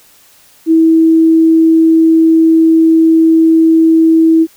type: tone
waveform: sine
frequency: 324.2 Hz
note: E4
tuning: 29 cents flat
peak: -4 dBFS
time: 0.66-4.47 s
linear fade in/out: 50 ms
effects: white hiss -45 dBFS RMS until 4.56 s